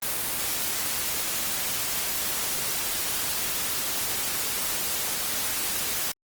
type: noise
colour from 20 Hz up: white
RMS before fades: -28 dBFS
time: 0.02-6.12 s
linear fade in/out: 5 ms
effects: Opus 24 kbps